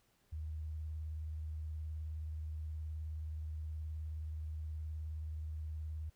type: tone with vibrato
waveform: sine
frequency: 77.78 Hz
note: D#2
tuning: in tune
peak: -39 dBFS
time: 0.32-6.1 s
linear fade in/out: 10 ms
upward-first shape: triangle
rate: 19 Hz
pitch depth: 55 cents each way
effects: pink hiss -74 dBFS RMS until 6.15 s